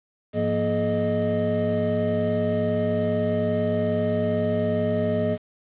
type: tone cluster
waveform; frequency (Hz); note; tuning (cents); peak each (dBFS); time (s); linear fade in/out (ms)
triangle; 104.2 / 174.1 / 236.5 / 424.9 / 618; G#2 / F3 / A#3 / G#4 / D#5; +6 / -5 / +25 / +40 / -12; -27 / -28 / -25 / -26 / -23; 0.33-5.38; 50
effects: resampled to 8000 Hz + 8-bit